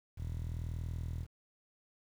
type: tone with band-pass filter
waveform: sawtooth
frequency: 40.62 Hz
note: E1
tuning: 25 cents flat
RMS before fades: -39 dBFS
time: 0.16-1.27 s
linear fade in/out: 50 ms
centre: 98 Hz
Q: 2.6
effects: 10-bit